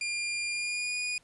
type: tone with pitch glide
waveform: sawtooth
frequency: 2400 to 2456 Hz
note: D7 to D#7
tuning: +37 to -23 cents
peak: -27 dBFS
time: 0.01-1.18 s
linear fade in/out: 2 ms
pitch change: +40 cents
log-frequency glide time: 0.48-0.96 s
effects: pink hiss -64 dBFS RMS until 1.23 s + resampled to 24000 Hz